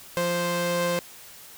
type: tone pair together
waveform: sawtooth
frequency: 173.93 / 523.3 Hz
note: F3 / C5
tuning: -7 / 0 cents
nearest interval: octave + perfect fifth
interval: 1907 cents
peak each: -25 / -21 dBFS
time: 0.17-0.99 s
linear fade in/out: 0 ms
effects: white hiss -46 dBFS RMS until 1.57 s